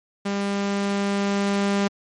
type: tone with level ramp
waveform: sawtooth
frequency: 200 Hz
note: G3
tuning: 35 cents sharp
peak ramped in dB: -19 to -15 dBFS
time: 0.25-1.88 s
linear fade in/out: 10 ms
effects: low-pass 7000 Hz 12 dB/octave + MP3 48 kbps